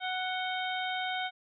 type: harmonic tone with a mistuned harmonic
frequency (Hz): 740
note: F#5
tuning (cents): 0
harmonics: 1 / 2 / 3 / 4 / 5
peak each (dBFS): -34 / -37 / -39 / -40 / -41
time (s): 0-1.31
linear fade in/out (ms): 50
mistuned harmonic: 4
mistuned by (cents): +100
effects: none